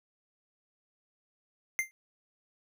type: tone with exponential decay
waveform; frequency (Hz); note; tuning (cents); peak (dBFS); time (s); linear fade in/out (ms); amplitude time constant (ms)
square; 2093; C7; 0; -24; 1.79-1.91; 0; 25
effects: none